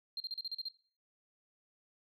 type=tone bursts; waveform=sine; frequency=4186 Hz; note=C8; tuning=in tune; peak=-35 dBFS; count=8; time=0.17-0.685 s; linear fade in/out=2 ms; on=32 ms; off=37 ms; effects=noise-tail reverb RT60 0.4 s tail -17 dB re dry + tanh soft clip ceiling -32 dBFS